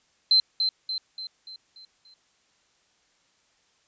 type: tone with echo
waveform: sine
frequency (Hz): 4100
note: C8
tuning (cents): -36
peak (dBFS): -15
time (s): 0.31-0.4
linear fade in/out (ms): 2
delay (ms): 290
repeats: 6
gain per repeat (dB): -6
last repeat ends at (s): 2.14
effects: white hiss -66 dBFS RMS until 3.87 s + resampled to 16000 Hz